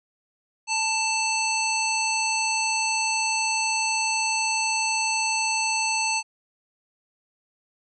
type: harmonic tone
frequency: 884 Hz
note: A5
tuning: 8 cents sharp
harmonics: 1 / 3 / 5 / 7 / 9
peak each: -27 / -26 / -30 / -30 / -32 dBFS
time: 0.67-6.23 s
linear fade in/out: 50 ms
effects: none